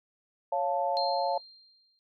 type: chord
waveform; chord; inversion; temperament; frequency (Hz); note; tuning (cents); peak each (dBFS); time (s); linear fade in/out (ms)
sine; Db augmented; none; equal; 554.4 / 698.5 / 880; Db5 / F5 / A5; 0 / 0 / 0; -30; 0.52-1.38; 5
type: tone with exponential decay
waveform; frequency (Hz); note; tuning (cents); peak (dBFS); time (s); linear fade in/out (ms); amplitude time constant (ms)
sine; 4186; C8; 0; -29; 0.97-1.99; 0; 220
effects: noise-tail reverb RT60 0.1 s tail -23 dB re dry + MP3 96 kbps